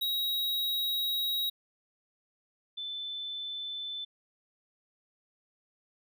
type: tone pair in turn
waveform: square / sine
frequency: 3820 / 3520 Hz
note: A#7 / A7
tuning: +42 / 0 cents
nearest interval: minor second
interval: 142 cents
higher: first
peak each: -29 / -35 dBFS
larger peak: first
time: 0.01-1.5 / 2.77-4.05 s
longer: first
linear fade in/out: 10 ms
effects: none